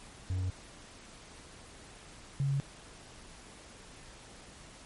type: tone pair in turn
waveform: triangle / sine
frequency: 92.5 / 138.59 Hz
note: F#2 / C#3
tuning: 0 / 0 cents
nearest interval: perfect fifth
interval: 700 cents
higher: second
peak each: -28 / -27 dBFS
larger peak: second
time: 0.3-0.5 / 2.4-2.6 s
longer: neither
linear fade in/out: 0 ms
effects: pink hiss -52 dBFS RMS until 4.85 s + MP3 48 kbps